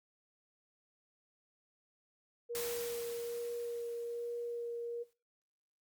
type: tone with vibrato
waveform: sine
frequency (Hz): 472.8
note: A#4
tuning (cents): +24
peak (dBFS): -37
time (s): 2.49-5.04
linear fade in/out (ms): 20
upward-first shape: sine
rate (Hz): 1.2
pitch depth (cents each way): 8
type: noise with exponential decay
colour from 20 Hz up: white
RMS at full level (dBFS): -40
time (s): 2.55-5.13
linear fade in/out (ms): 0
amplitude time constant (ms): 560
effects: noise-tail reverb RT60 0.3 s tail -20 dB re dry + Opus 48 kbps